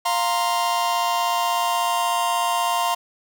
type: chord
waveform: 45% pulse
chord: F suspended fourth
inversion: none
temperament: just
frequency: 698.5 / 931.3 / 1047.7 Hz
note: F5 / Bb5 / C6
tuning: 0 / -2 / +2 cents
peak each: -24 dBFS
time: 0.05-2.95 s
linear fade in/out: 10 ms
effects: none